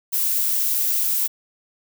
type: noise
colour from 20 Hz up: violet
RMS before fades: -21 dBFS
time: 0.12-1.28 s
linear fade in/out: 20 ms
effects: none